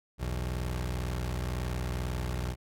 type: tone pair together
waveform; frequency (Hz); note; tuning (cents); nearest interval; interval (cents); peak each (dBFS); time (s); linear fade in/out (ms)
25% pulse; 62 / 82.76; B1 / E2; +7 / +7; perfect fourth; 500; -28 / -35; 0.18-2.56; 50
effects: AAC 48 kbps